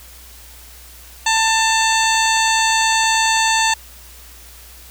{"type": "harmonic tone", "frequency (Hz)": 891, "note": "A5", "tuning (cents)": 22, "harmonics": [1, 2, 3, 4, 5, 7, 8, 9], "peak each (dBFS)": [-17, -20, -22, -23, -24, -25, -26, -27], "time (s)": [1.26, 3.74], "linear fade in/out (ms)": 5, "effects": ["added 60 Hz sine -42 dBFS peak until 4.9 s", "white hiss -42 dBFS RMS until 4.9 s"]}